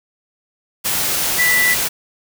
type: tone in noise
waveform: sine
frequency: 1975.5 Hz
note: B6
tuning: in tune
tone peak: -13 dBFS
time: 1.38-1.75 s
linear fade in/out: 20 ms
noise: white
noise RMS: -19 dBFS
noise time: 0.84-1.89 s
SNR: +3 dB
effects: none